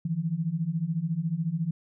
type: beating tone pair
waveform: sine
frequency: 155.56 / 169.56 Hz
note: D#3 / E3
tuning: 0 / +49 cents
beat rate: 14 Hz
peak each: -30 / -28 dBFS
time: 0.05-1.71 s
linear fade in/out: 5 ms
effects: none